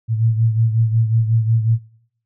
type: beating tone pair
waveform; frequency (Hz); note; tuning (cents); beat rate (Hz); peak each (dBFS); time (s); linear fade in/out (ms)
sine; 112.1 / 117.6; A2 / A#2; +33 / +16; 5.5; -14 / -21; 0.08-1.79; 50
effects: noise-tail reverb RT60 0.7 s tail -23 dB re dry